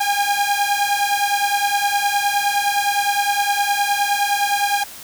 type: beating tone pair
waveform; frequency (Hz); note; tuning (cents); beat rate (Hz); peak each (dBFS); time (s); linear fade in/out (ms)
sawtooth; 806 / 815.7; G5 / G#5; +48 / -31; 9.7; -16; 0-4.84; 10
effects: white hiss -37 dBFS RMS until 5.03 s